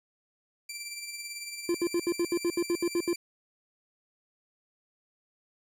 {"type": "tone with tremolo", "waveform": "15% pulse", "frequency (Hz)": 2349, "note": "D7", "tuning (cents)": 0, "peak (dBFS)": -29, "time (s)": [0.69, 3.16], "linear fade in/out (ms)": 5, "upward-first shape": "sine", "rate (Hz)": 18, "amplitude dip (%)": 45}
{"type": "tone bursts", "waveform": "triangle", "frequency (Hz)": 345.3, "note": "F4", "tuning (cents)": -20, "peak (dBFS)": -22, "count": 12, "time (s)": [1.69, 3.131], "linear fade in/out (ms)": 2, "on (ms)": 55, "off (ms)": 71}
{"effects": []}